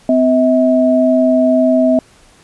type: tone pair together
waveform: sine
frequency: 255.2 / 643 Hz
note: C4 / E5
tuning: -43 / -43 cents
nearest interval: octave + major third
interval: 1600 cents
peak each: -11 dBFS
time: 0.09-1.99 s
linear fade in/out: 2 ms
effects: pink hiss -47 dBFS RMS until 2.43 s + resampled to 24000 Hz